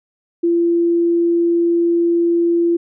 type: tone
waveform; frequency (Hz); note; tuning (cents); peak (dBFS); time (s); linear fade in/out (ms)
sine; 340.8; F4; -42; -12; 0.43-2.77; 10
effects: none